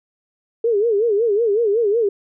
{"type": "tone with vibrato", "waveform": "sine", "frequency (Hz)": 434.9, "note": "A4", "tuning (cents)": -20, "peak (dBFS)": -14, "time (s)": [0.64, 2.09], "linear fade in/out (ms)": 5, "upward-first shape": "sine", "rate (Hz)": 5.4, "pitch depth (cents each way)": 160, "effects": []}